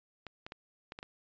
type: clicks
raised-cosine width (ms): 0.3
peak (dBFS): -27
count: 6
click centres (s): 0.267 / 0.465 / 0.521 / 0.921 / 0.989 / 1.029
effects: resampled to 16000 Hz